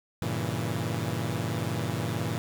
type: chord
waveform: sawtooth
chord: G diminished seventh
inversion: none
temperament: equal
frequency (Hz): 98 / 116.54 / 138.59 / 164.81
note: G2 / Bb2 / Db3 / Fb3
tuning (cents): 0 / 0 / 0 / 0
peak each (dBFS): -31 / -28 / -32 / -30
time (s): 0.22-2.38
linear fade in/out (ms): 0
effects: 8-bit